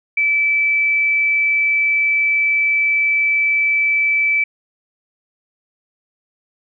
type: tone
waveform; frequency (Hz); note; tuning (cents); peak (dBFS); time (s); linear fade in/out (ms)
sine; 2313; D7; -27; -13; 0.17-4.44; 5
effects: none